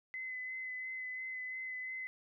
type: tone with vibrato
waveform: sine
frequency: 2031 Hz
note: B6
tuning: 48 cents sharp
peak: -39 dBFS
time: 0.14-2.07 s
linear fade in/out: 0 ms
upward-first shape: sine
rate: 2.9 Hz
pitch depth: 17 cents each way
effects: none